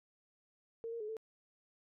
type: tone with pitch steps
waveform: sine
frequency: 457.5 / 464.4 / 424.5 / 442.6 Hz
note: A#4 / A#4 / G#4 / A4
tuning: -32 / -7 / +38 / +10 cents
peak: -39 dBFS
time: 0.84-1.168 s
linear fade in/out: 0 ms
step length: 82 ms
effects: none